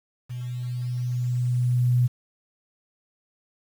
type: tone with level ramp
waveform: sine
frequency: 123.47 Hz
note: B2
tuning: in tune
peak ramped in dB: -30 to -16 dBFS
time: 0.29-2.08 s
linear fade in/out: 20 ms
effects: 8-bit